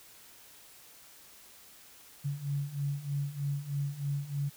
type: beating tone pair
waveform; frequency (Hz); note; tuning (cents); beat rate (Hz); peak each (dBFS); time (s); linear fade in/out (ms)
sine; 140 / 143.2; C#3 / D3; +18 / -43; 3.2; -36 / -33; 2.24-4.5; 20
effects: white hiss -55 dBFS RMS until 4.56 s